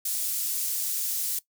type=high-pass noise; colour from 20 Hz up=pink; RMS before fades=-29 dBFS; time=0.05-1.39 s; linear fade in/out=5 ms; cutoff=8700 Hz; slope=12 dB/octave; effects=noise-tail reverb RT60 0.1 s tail -18 dB re dry